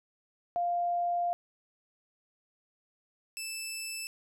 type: tone pair in turn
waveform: sine / 15% pulse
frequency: 698.5 / 2637 Hz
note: F5 / E7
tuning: 0 / 0 cents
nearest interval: octave + major seventh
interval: 2300 cents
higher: second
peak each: -27 / -29 dBFS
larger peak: first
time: 0.56-1.33 / 3.37-4.07 s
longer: first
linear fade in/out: 0 ms
effects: none